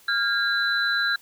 sine tone cluster, 1396 / 1624 / 3991 Hz, F6 / G#6 / B7, -1 / -39 / +17 cents, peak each -26 / -23 / -27 dBFS, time 0.08-1.16 s, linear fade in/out 5 ms, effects white hiss -54 dBFS RMS until 1.21 s

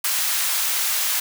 white high-pass noise, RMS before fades -22 dBFS, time 0.04-1.2 s, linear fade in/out 5 ms, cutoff 990 Hz, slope 12 dB/octave, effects none

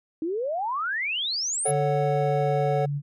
sine exponential sweep, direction up, 306.9 to 10690 Hz, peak -25 dBFS, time 0.22-1.71 s, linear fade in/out 2 ms
triangle chord, F# minor, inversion first, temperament equal, 440 / 554.4 / 740 Hz, A4 / C#5 / F#5, 0 / 0 / 0 cents, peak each -25 dBFS, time 1.65-2.86 s, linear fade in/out 10 ms
sine tone with pitch glide, 145.2 to 143.45 Hz, D3 to D3, -19 to -40 cents, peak -25 dBFS, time 1.67-3.02 s, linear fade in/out 50 ms, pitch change -21 cents, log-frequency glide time 1.97-2.79 s
effects none

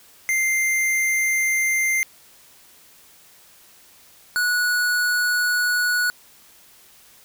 square tone pair in turn, 2093 / 1466.4 Hz, C7 / F#6, 0 / -16 cents, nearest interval tritone, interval 616 cents, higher first, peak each -19 dBFS, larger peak neither, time 0.29-2.03 / 4.36-6.1 s, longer neither, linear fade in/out 0 ms, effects white hiss -51 dBFS RMS until 7.24 s

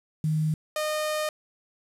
sine / sawtooth tone pair in turn, 155.56 / 612.6 Hz, D#3 / D#5, 0 / -27 cents, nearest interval 2 octaves, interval 2373 cents, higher second, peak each -22 dBFS, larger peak neither, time 0.24-0.54 / 0.76-1.29 s, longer second, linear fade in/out 2 ms, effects resampled to 32000 Hz + 8-bit

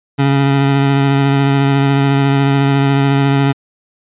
25% pulse tone with vibrato, 138.59 Hz, C#3, in tune, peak -6 dBFS, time 0.18-3.53 s, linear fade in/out 20 ms, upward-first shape triangle, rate 14 Hz, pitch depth 21 cents each way, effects resampled to 8000 Hz

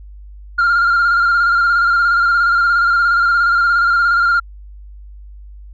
sine tone with vibrato, 1396.9 Hz, F6, in tune, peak -8 dBFS, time 0.58-4.4 s, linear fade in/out 10 ms, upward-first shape square, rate 17 Hz, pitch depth 29 cents each way, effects tanh soft clip ceiling -9 dBFS + added 50 Hz sine -33 dBFS peak until 5.73 s

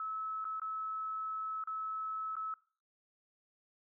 sine tone with dropouts, 1298 Hz, E6, 27 cents flat, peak -36 dBFS, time 0-2.54 s, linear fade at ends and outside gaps 2 ms, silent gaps 0.444-0.451 / 0.598-0.617 / 1.639-1.673 / 2.355-2.366 s, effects noise-tail reverb RT60 0.5 s tail -22 dB re dry

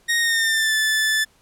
sawtooth tone with pitch glide, 1864.7 to 1749.9 Hz, A#6 to A6, 0 to -10 cents, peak -14 dBFS, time 0.08-1.25 s, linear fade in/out 20 ms, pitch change -110 cents, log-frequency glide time 0.19-0.75 s, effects pink hiss -58 dBFS RMS until 1.41 s + low-pass 12000 Hz 12 dB/octave

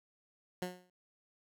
15% pulse tone with exponential decay, 180.9 Hz, F#3, 39 cents flat, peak -27 dBFS, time 0.62-0.9 s, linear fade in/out 2 ms, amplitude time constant 59 ms, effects none

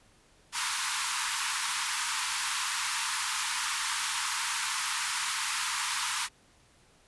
pink high-pass noise, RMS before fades -31 dBFS, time 0.52-6.29 s, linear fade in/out 50 ms, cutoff 890 Hz, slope 96 dB/octave, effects pink hiss -62 dBFS RMS until 7.07 s + resampled to 24000 Hz

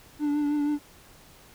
triangle tone with vibrato, 293.4 Hz, D4, 2 cents flat, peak -21 dBFS, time 0.19-0.79 s, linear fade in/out 50 ms, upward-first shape triangle, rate 6.3 Hz, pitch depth 34 cents each way, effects pink hiss -53 dBFS RMS until 1.54 s

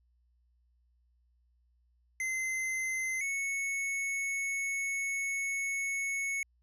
square tone pair in turn, 2065 / 2207 Hz, C7 / C#7, -23 / -8 cents, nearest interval minor second, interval 115 cents, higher second, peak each -32 / -32 dBFS, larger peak neither, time 2.2-3.21 / 3.21-6.43 s, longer second, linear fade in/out 2 ms, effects added 60 Hz sine -67 dBFS peak until 6.62 s + low-pass 12000 Hz 12 dB/octave

